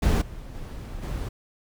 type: noise with level steps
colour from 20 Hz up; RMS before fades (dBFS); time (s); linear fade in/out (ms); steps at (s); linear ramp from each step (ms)
brown; -19 / -39 / -36 / -30; 0.02-1.29; 10; 0.21 / 0.54 / 1.02; 10
effects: none